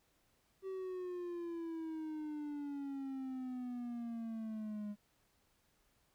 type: exponential sweep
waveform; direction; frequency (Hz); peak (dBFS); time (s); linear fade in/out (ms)
triangle; down; 385.6 to 205.3; -38; 0.62-4.96; 50
effects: pink hiss -75 dBFS RMS until 6.14 s